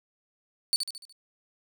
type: tone with echo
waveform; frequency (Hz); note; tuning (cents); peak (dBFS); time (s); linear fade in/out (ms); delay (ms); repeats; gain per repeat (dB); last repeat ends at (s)
35% pulse; 4491; C#8; +22; -20; 0.73-0.76; 0; 73; 5; -6; 1.125
effects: none